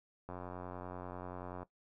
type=click train; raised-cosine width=1 ms; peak=-30 dBFS; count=122; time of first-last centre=0.29-1.63 s; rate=90.3 Hz; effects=noise-tail reverb RT60 0.1 s tail -17 dB re dry